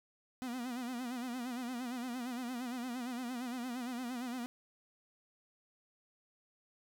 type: tone with vibrato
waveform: 45% pulse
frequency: 246.9 Hz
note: B3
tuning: in tune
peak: -38 dBFS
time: 0.42-4.46 s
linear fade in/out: 0 ms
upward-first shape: sine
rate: 8.7 Hz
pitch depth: 93 cents each way
effects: none